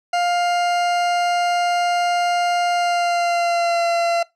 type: tone with pitch glide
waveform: 40% pulse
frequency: 703 to 682.6 Hz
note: F5 to F5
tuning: +11 to -40 cents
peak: -16 dBFS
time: 0.13-4.23 s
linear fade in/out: 5 ms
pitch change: -51 cents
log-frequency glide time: 2.73-3.84 s
effects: noise-tail reverb RT60 0.2 s tail -22 dB re dry + low-pass 6000 Hz 12 dB/octave